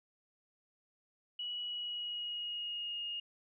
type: tone with pitch glide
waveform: sine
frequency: 2928 to 2851 Hz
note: F#7 to F7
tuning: -19 to +35 cents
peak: -37 dBFS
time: 1.39-3.2 s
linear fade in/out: 5 ms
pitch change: -46 cents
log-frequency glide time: 1.59-3.02 s
effects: none